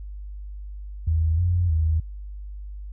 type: tone with pitch steps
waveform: sine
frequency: 80.5 / 88.2 / 79.6 Hz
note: E2 / F2 / D#2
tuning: -41 / +18 / +40 cents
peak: -18 dBFS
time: 1.07-2 s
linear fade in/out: 5 ms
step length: 310 ms
effects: added 50 Hz sine -33 dBFS peak until 2.92 s